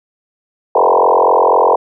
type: tone with frequency modulation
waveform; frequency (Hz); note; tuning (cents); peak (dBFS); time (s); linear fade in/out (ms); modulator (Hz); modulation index
sine; 715; F5; +41; -7; 0.75-1.76; 5; 44.1; 6.7
effects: none